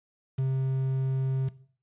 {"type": "tone with quantisation", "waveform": "triangle", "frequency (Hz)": 132.6, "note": "C3", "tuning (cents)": 23, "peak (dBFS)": -22, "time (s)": [0.38, 1.49], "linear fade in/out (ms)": 10, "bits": 8, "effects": ["noise-tail reverb RT60 0.5 s tail -17 dB re dry", "resampled to 8000 Hz"]}